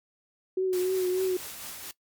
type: tone with vibrato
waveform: sine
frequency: 370 Hz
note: F#4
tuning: in tune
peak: -23 dBFS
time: 0.57-1.37 s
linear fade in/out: 5 ms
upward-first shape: triangle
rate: 3.4 Hz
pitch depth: 43 cents each way
type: noise with tremolo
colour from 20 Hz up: white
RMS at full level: -39 dBFS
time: 0.73-1.91 s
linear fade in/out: 0 ms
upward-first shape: sine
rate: 4.5 Hz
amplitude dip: 30%
effects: noise-tail reverb RT60 0.1 s tail -20 dB re dry + MP3 96 kbps